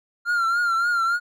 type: tone with vibrato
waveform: triangle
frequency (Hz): 1388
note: F6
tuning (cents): -11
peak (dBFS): -17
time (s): 0.25-1.2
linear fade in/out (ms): 50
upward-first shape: triangle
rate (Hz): 3.5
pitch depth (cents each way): 72
effects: none